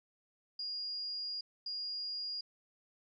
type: tone bursts at uneven times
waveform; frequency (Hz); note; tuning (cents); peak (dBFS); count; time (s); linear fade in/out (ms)
sine; 4847; D#8; -46; -37; 2; 0.59-1.41 / 1.66-2.41; 5
effects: none